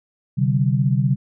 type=chord; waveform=sine; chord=C suspended second; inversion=none; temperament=equal with one note detuned; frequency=130.81 / 146.83 / 191.41 Hz; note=C3 / D3 / G3; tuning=0 / 0 / -41 cents; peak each=-18 / -20 / -22 dBFS; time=0.37-1.16 s; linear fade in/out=20 ms; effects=none